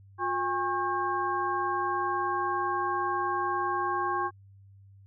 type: tone cluster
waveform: sine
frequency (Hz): 357.9 / 812 / 1090 / 1595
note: F4 / G#5 / C#6 / G6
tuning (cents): +42 / -39 / -29 / +30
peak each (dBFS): -34 / -32 / -29 / -36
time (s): 0.18-4.31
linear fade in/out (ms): 50
effects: added 98 Hz sine -51 dBFS peak until 5.06 s